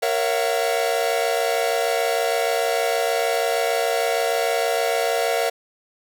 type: chord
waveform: 45% pulse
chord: F# dominant seventh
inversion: first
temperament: equal with one note detuned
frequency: 466.2 / 554.4 / 673.5 / 740 Hz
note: A#4 / C#5 / E5 / F#5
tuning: 0 / 0 / +37 / 0 cents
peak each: -24 / -26 / -24 / -27 dBFS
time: 0.02-5.5 s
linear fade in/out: 10 ms
effects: none